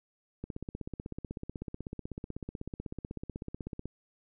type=click train; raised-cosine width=3 ms; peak=-25 dBFS; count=56; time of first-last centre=0.44-3.856 s; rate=16.1 Hz; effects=none